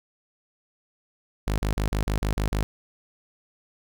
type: tone bursts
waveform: sawtooth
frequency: 51.6 Hz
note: G#1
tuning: 10 cents flat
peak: -19 dBFS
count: 8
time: 1.47-2.63 s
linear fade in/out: 0 ms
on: 110 ms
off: 40 ms
effects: none